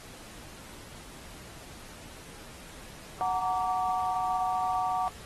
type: chord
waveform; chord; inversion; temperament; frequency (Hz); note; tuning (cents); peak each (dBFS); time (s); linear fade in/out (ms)
sine; Gb augmented; none; just; 740 / 925 / 1156.2; Gb5 / Bb5 / D6; 0 / -14 / -27; -28 / -33 / -33; 3.21-5.08; 0
effects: pink hiss -48 dBFS RMS until 5.25 s + AAC 32 kbps